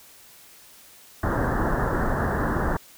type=low-pass noise; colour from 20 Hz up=pink; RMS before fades=-24 dBFS; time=1.23-2.77 s; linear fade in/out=5 ms; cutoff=1800 Hz; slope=96 dB/octave; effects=white hiss -50 dBFS RMS until 2.97 s